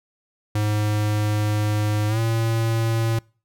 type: tone with pitch glide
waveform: square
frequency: 105.5 to 113.73 Hz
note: G#2 to A#2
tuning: +28 to -42 cents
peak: -20 dBFS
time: 0.55-3.19 s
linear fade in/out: 5 ms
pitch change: +130 cents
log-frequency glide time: 2.08-2.19 s
effects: noise-tail reverb RT60 0.4 s tail -26 dB re dry